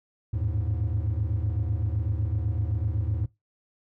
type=tone cluster; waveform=triangle; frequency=79.3 / 101.8 / 109.7 Hz; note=D#2 / G#2 / A2; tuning=+33 / -34 / -5 cents; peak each=-26 dBFS; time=0.33-3.26 s; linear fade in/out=10 ms; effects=noise-tail reverb RT60 0.2 s tail -22 dB re dry + tanh soft clip ceiling -18 dBFS